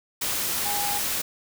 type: tone in noise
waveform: sine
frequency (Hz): 818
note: G#5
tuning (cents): -26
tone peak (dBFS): -29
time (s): 0.65-0.99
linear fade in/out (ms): 10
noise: white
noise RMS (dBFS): -27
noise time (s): 0.21-1.22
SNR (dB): -5
effects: none